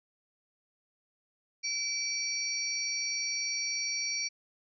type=tone cluster; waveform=sine; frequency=2317 / 4532 / 5670 Hz; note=D7 / C#8 / F8; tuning=-24 / +37 / +25 cents; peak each=-36 / -35 / -34 dBFS; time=1.63-4.29 s; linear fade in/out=20 ms; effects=none